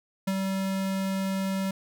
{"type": "tone with ADSR envelope", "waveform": "square", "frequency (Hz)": 192.5, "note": "G3", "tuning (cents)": -31, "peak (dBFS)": -24, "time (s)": [0.27, 1.71], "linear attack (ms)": 9, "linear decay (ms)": 46, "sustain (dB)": -3, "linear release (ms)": 4, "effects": []}